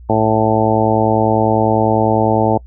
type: harmonic tone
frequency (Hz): 110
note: A2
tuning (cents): 0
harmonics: 1 / 2 / 3 / 4 / 5 / 6 / 7 / 8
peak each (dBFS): -19 / -19 / -19 / -19 / -19 / -19 / -19 / -19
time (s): 0.09-2.58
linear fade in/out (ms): 10
effects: noise-tail reverb RT60 0.1 s tail -26 dB re dry + added 60 Hz sine -34 dBFS peak until 2.66 s